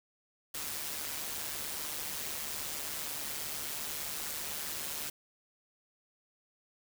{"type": "noise with amplitude modulation", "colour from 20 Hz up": "white", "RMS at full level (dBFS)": -36, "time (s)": [0.54, 5.1], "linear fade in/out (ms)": 5, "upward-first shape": "sine", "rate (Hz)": 149, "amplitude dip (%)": 55, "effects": []}